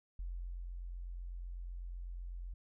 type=tone with ADSR envelope; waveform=sine; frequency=44 Hz; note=F1; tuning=14 cents sharp; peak=-38 dBFS; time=0.19-2.54 s; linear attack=4 ms; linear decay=480 ms; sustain=-3 dB; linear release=7 ms; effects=none